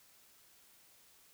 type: silence
effects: white hiss -64 dBFS RMS until 1.33 s